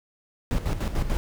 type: noise with tremolo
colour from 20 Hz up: brown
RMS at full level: -23 dBFS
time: 0.51-1.17 s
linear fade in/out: 0 ms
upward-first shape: square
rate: 6.8 Hz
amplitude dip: 65%
effects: none